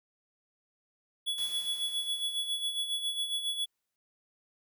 square tone with tremolo, 3390 Hz, G#7, 35 cents sharp, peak -29 dBFS, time 1.26-3.66 s, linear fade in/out 20 ms, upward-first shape sine, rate 7.3 Hz, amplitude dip 60%
white noise with exponential decay, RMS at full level -47 dBFS, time 1.38-3.96 s, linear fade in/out 0 ms, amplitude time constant 560 ms
effects none

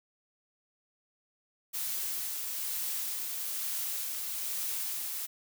blue noise with tremolo, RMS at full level -34 dBFS, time 1.73-5.27 s, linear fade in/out 20 ms, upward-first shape sine, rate 1.1 Hz, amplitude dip 25%, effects none

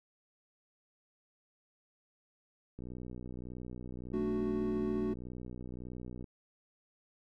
click train, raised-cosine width 3 ms, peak -32 dBFS, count 214, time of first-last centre 2.79-6.242 s, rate 61.7 Hz
triangle chord, D major, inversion second, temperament equal, 220 / 293.7 / 370 Hz, A3 / D4 / F#4, 0 / 0 / 0 cents, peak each -33 / -36 / -32 dBFS, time 4.13-5.14 s, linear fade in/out 10 ms
effects none

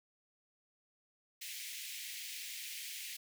pink high-pass noise, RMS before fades -45 dBFS, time 1.41-3.17 s, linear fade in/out 10 ms, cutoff 2000 Hz, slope 48 dB/octave, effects none

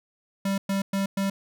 square tone bursts, 196 Hz, G3, in tune, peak -24 dBFS, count 4, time 0.45-1.3 s, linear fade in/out 5 ms, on 130 ms, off 110 ms, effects none

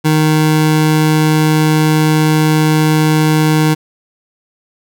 25% pulse tone, 155.1 Hz, D#3, 5 cents flat, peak -5 dBFS, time 0.04-3.75 s, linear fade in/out 20 ms, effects none

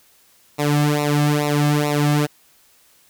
sawtooth tone with flanger, 147.3 Hz, D3, 6 cents sharp, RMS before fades -18 dBFS, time 0.58-2.27 s, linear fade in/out 20 ms, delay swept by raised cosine 0.62 to 2.12 ms, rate 2.3 Hz, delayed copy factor -1, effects white hiss -55 dBFS RMS until 3.09 s

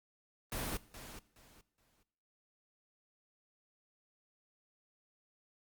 pink noise with echo, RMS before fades -38 dBFS, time 0.52-0.77 s, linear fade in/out 2 ms, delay 420 ms, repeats 3, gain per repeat -12 dB, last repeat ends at 2.03 s, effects noise-tail reverb RT60 1.0 s tail -20 dB re dry + Opus 32 kbps

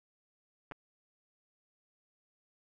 clicks, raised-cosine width 0.5 ms, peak -28 dBFS, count 2, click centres 0.713 / 0.72 s, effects none

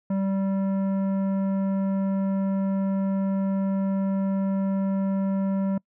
sine tone with tanh clipping, 194.1 Hz, G3, 17 cents flat, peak -24 dBFS, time 0.1-5.78 s, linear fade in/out 5 ms, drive 12 dB, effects noise-tail reverb RT60 0.1 s tail -26 dB re dry

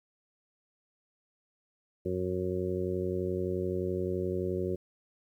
harmonic tone, 91.6 Hz, F#2, 17 cents flat, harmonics 1 / 2 / 3 / 4 / 5 / 6, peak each -37 / -37 / -42 / -32 / -38 / -40 dBFS, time 2.05-4.76 s, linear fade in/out 10 ms, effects 11-bit

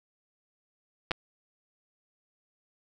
clicks, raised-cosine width 0.3 ms, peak -12 dBFS, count 2, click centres 1.11 / 1.116 s, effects none

